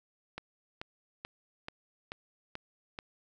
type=click train; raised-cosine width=0.3 ms; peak=-23 dBFS; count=7; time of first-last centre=0.38-2.989 s; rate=2.3 Hz; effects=none